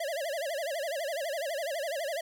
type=tone with vibrato; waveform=square; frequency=610 Hz; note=D#5; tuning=34 cents flat; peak=-32 dBFS; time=0-2.21 s; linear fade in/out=5 ms; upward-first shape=sine; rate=12 Hz; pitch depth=210 cents each way; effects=12-bit